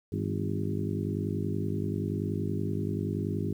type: harmonic tone with a mistuned harmonic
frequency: 50.5 Hz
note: G#1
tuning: 48 cents flat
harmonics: 2 / 3 / 4 / 5 / 6 / 7 / 8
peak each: -33 / -35 / -36 / -37 / -38 / -38 / -39 dBFS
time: 0.12-3.53 s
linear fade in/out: 5 ms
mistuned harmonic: 3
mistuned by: +85 cents
effects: 10-bit